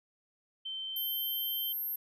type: tone with pitch glide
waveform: sine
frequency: 3100 to 3123 Hz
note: G7 to G7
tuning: -20 to -7 cents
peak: -36 dBFS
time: 0.65-1.73 s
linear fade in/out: 10 ms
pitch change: +13 cents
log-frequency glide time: 0.77-1.51 s
type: tone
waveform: sine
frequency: 12760 Hz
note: G9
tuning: 30 cents sharp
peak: -33 dBFS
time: 0.96-1.96 s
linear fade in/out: 5 ms
effects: none